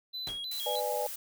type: tone with vibrato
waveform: triangle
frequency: 3636 Hz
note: A#7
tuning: 44 cents flat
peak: -34 dBFS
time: 0.13-0.81 s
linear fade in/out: 20 ms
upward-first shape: square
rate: 3.2 Hz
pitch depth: 170 cents each way
type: noise with exponential decay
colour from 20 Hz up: pink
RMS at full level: -39 dBFS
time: 0.27-0.49 s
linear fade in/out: 0 ms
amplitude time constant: 46 ms
type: noise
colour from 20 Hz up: blue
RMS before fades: -40 dBFS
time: 0.51-1.16 s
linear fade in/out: 5 ms
type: chord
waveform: sine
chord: G# diminished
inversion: first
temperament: just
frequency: 498.4 / 598 / 830.6 Hz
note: B4 / D5 / G#5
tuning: +16 / +31 / 0 cents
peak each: -34 dBFS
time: 0.66-1.07 s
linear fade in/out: 5 ms
effects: none